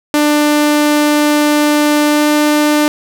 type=tone with pitch glide; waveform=sawtooth; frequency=297 to 298.7 Hz; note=D4 to D4; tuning=+20 to +29 cents; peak=-5 dBFS; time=0.14-2.88 s; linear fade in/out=0 ms; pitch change=+9 cents; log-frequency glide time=2.09-2.26 s; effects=none